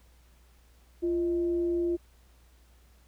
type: tone with frequency modulation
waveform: sine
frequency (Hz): 345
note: F4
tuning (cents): -21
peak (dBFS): -25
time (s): 1.02-1.97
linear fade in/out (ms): 20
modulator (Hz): 280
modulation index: 0.22
effects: added 60 Hz sine -57 dBFS peak until 3.07 s + pink hiss -65 dBFS RMS until 3.07 s